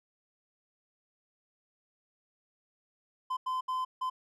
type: tone bursts at uneven times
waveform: triangle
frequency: 1026 Hz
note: C6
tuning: 34 cents flat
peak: -28 dBFS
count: 4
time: 3.3-3.37 / 3.46-3.61 / 3.68-3.85 / 4.01-4.1 s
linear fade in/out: 10 ms
effects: none